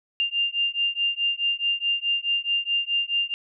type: beating tone pair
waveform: sine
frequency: 2794 / 2798.7 Hz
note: F7 / F7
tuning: 0 / +3 cents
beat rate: 4.7 Hz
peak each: -25 dBFS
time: 0.2-3.34 s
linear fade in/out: 0 ms
effects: none